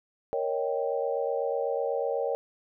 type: chord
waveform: sine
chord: Eb dominant seventh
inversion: second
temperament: equal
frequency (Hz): 466.2 / 554.4 / 622.3 / 784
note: Bb4 / Db5 / Eb5 / G5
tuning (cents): 0 / 0 / 0 / 0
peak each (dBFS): -30 / -30 / -35 / -35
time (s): 0.33-2.35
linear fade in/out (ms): 0
effects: none